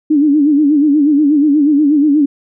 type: tone with vibrato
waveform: sine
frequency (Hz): 293.7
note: D4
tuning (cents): 0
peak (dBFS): -7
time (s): 0.1-2.26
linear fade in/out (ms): 10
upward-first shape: sine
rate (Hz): 8.3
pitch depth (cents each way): 99
effects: none